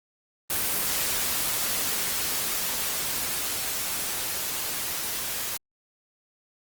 white noise with level ramp, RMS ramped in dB -26 to -31 dBFS, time 0.5-5.57 s, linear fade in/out 2 ms, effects Opus 24 kbps

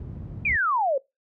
white low-pass noise, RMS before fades -34 dBFS, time 0-0.56 s, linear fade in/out 2 ms, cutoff 110 Hz, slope 12 dB/octave
sine exponential sweep, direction down, 2501 to 517 Hz, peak -20 dBFS, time 0.45-0.98 s, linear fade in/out 5 ms
effects noise-tail reverb RT60 0.2 s tail -23 dB re dry + high-pass 60 Hz 12 dB/octave

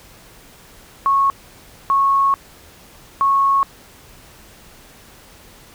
sine tone bursts at uneven times, 1100 Hz, C#6, 14 cents flat, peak -12 dBFS, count 3, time 1.06-1.3 / 1.9-2.34 / 3.21-3.63 s, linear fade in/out 0 ms, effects pink hiss -45 dBFS RMS until 5.74 s

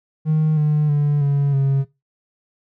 triangle tone with pitch steps, 155.56 / 150.7 / 145.98 / 141.42 / 137 Hz, D#3 / D3 / D3 / C#3 / C#3, 0 / +45 / -10 / +35 / -20 cents, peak -11 dBFS, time 0.25-1.85 s, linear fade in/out 50 ms, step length 320 ms, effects noise-tail reverb RT60 0.2 s tail -18 dB re dry + tanh soft clip ceiling -9 dBFS

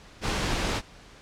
pink noise, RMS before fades -27 dBFS, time 0.21-0.82 s, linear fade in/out 50 ms, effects pink hiss -50 dBFS RMS until 1.21 s + low-pass 6000 Hz 12 dB/octave

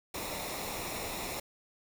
pink noise with comb filter, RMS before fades -38 dBFS, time 0.14-1.4 s, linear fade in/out 5 ms, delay 0.64 ms, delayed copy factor -0.6, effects none

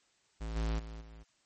square tone with level steps, 55 Hz, A1, in tune, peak -37 / -31 / -43 / -50 dBFS, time 0.4-1.24 s, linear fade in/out 20 ms, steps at 0.55 / 0.78 / 1 s, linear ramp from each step 20 ms, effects white hiss -71 dBFS RMS until 1.45 s + MP3 32 kbps

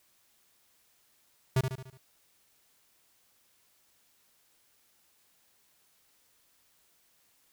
square tone with echo, 130.6 Hz, C3, 3 cents flat, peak -23 dBFS, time 1.56-1.61 s, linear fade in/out 5 ms, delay 73 ms, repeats 5, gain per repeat -6 dB, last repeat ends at 1.975 s, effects white hiss -68 dBFS RMS until 7.52 s

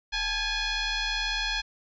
sine tone with frequency modulation, 874 Hz, A5, 12 cents flat, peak -26 dBFS, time 0.12-1.62 s, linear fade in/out 20 ms, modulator 835 Hz, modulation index 4.8, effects none

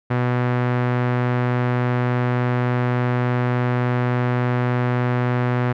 sawtooth tone with low-pass filter, 123.47 Hz, B2, in tune, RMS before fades -20 dBFS, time 0.1-5.73 s, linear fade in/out 10 ms, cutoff 1800 Hz, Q 1.3, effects none

